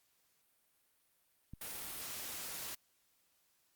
click, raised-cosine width 5 ms, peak -35 dBFS, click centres 1.536 s
white noise, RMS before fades -44 dBFS, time 1.61-2.75 s, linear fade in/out 5 ms
effects white hiss -75 dBFS RMS until 3.75 s + Opus 48 kbps

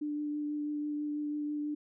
sine tone with vibrato, 296.5 Hz, D4, 17 cents sharp, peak -32 dBFS, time 0.01-1.75 s, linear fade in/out 10 ms, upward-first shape triangle, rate 6.1 Hz, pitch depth 13 cents each way, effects none

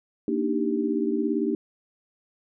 sine chord, Eb major seventh, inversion second, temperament equal, 233.1 / 293.7 / 311.1 / 392 Hz, Bb3 / D4 / Eb4 / G4, 0 / 0 / 0 / 0 cents, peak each -28 dBFS, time 0.28-1.55 s, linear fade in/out 2 ms, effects none

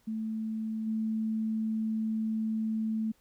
sine tone with level steps, 220 Hz, A3, in tune, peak -31 / -28 dBFS, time 0.07-3.12 s, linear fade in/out 10 ms, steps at 0.86 s, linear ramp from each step 20 ms, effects pink hiss -68 dBFS RMS until 3.2 s

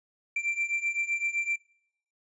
triangle beating tone pair, 2349 / 2356.8 Hz, D7 / D7, 0 / +6 cents, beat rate 7.8 Hz, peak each -31 / -28 dBFS, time 0.36-1.56 s, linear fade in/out 5 ms, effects noise-tail reverb RT60 0.7 s tail -22 dB re dry + resampled to 22050 Hz

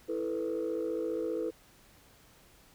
sine chord, E suspended fourth, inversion none, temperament just, 329.6 / 439.5 / 494.4 Hz, E4 / A4 / B4, 0 / -2 / +2 cents, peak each -34 dBFS, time 0.08-1.51 s, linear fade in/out 20 ms, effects tanh soft clip ceiling -25 dBFS + pink hiss -60 dBFS RMS until 2.74 s

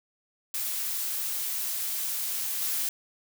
blue noise with level steps, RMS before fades -31 / -29 dBFS, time 0.54-2.89 s, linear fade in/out 2 ms, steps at 2.61 s, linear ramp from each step 2 ms, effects none

